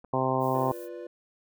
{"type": "clicks", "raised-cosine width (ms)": 1, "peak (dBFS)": [-39, -33], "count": 2, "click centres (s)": [0.043, 0.047]}
{"type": "harmonic tone", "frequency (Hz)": 130.7, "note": "C3", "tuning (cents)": -1, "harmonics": [1, 2, 3, 4, 5, 6, 7, 8], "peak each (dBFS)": [-32, -32, -32, -32, -32, -32, -32, -32], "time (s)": [0.13, 0.72], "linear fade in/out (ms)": 5}
{"type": "noise", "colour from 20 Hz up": "violet", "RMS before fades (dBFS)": -49, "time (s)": [0.39, 0.89], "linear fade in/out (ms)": 50}
{"type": "chord", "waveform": "triangle", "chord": "B diminished", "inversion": "second", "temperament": "equal", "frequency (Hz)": [349.2, 493.9, 587.3], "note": ["F4", "B4", "D5"], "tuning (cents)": [0, 0, 0], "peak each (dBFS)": [-38, -39, -42], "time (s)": [0.54, 1.07], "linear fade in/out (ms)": 5}
{"effects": []}